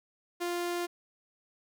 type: tone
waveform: sawtooth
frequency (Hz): 349.2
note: F4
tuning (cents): 0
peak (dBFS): -27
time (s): 0.4-0.87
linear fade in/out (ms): 20
effects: none